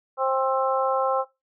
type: harmonic tone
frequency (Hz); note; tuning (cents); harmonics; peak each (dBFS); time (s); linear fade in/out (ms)
264.6; C4; +20; 2 / 3 / 4 / 5; -24 / -26 / -27 / -28; 0.17-1.25; 50
effects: noise-tail reverb RT60 0.2 s tail -18 dB re dry